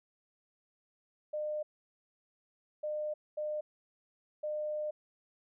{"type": "tone bursts at uneven times", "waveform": "sine", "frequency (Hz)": 605, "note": "D#5", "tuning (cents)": -49, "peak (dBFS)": -33, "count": 4, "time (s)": [[1.33, 1.63], [2.83, 3.14], [3.37, 3.61], [4.43, 4.91]], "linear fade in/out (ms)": 10, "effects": []}